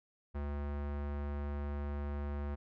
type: tone with low-pass filter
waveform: square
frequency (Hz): 72.1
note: D2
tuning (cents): -31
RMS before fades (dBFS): -38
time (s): 0.34-2.56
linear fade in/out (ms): 20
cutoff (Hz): 1500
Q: 0.91
effects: none